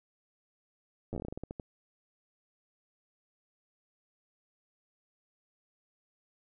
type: slowing click train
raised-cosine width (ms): 2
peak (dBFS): -25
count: 14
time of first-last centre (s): 1.13-1.598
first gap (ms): 9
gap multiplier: 1.21
effects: none